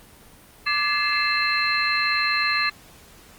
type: tone cluster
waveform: sine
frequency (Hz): 1177 / 1708 / 2090 / 2637 / 4136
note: D6 / G#6 / C7 / E7 / C8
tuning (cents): +3 / +48 / -2 / 0 / -21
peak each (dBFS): -26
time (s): 0.66-2.7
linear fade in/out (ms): 10
effects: pink hiss -49 dBFS RMS until 3.38 s + Opus 24 kbps